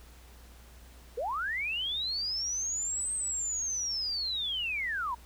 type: linear two-way sweep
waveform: sine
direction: up then down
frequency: 422.4 to 8370 to 908 Hz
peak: -30 dBFS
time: 1.17-5.15 s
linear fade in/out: 10 ms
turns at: 3.13 s
effects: added 60 Hz sine -51 dBFS peak until 5.25 s + pink hiss -57 dBFS RMS until 5.25 s